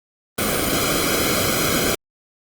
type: noise with comb filter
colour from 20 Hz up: pink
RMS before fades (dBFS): -20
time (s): 0.38-1.95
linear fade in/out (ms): 5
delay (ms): 1.1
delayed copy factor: -0.9
effects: Opus 32 kbps